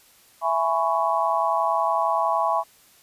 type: chord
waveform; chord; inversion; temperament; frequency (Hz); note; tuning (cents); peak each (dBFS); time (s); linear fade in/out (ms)
sine; C# minor seventh; first; just; 665.2 / 831.5 / 997.9 / 1108.7; E5 / G#5 / B5 / C#6; +16 / +2 / +18 / 0; -25; 0.41-2.64; 50
effects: white hiss -55 dBFS RMS until 3.02 s + resampled to 32000 Hz